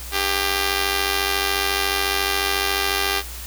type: tone with amplitude modulation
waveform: 5% pulse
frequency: 396.9 Hz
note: G4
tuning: 22 cents sharp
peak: -5 dBFS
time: 0.11-3.23 s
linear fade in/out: 50 ms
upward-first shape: sine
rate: 94.1 Hz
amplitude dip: 75%
effects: added 60 Hz sine -34 dBFS peak until 3.46 s + white hiss -36 dBFS RMS until 3.46 s